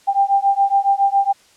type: beating tone pair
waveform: sine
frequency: 789 / 796.2 Hz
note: G5 / G5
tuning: +11 / +27 cents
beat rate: 7.2 Hz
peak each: -16 dBFS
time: 0.07-1.33 s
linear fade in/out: 20 ms
effects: white hiss -52 dBFS RMS until 1.56 s + low-pass 8000 Hz 12 dB/octave